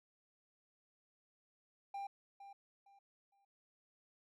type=tone with echo; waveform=triangle; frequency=795 Hz; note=G5; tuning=24 cents sharp; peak=-39 dBFS; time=1.94-2.07 s; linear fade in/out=5 ms; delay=460 ms; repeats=3; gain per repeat=-11 dB; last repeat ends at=3.45 s; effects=none